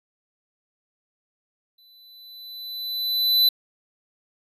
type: tone with exponential growth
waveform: square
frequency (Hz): 4000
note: B7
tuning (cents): +21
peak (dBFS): -14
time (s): 1.78-3.49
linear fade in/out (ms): 5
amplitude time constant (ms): 370
effects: resampled to 32000 Hz